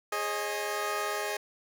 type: chord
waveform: 15% pulse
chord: Ab suspended fourth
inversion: none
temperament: equal with one note detuned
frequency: 415.3 / 541.4 / 622.3 Hz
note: Ab4 / Db5 / Eb5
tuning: 0 / -41 / 0 cents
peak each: -27 / -32 / -28 dBFS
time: 0.12-1.37 s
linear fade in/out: 5 ms
effects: none